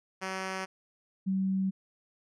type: tone pair in turn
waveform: 5% pulse / sine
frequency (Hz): 189.4 / 191.05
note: F#3 / G3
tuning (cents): +41 / -44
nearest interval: unison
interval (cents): 15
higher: second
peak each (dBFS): -22 / -26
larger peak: first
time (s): 0.21-0.66 / 1.26-1.71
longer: neither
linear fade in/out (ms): 20
effects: low-pass 7000 Hz 12 dB/octave